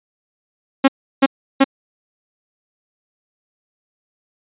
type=tone bursts; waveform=sawtooth; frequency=271 Hz; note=C#4; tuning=39 cents flat; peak=-4 dBFS; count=3; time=0.84-1.643 s; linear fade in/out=10 ms; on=41 ms; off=340 ms; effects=resampled to 8000 Hz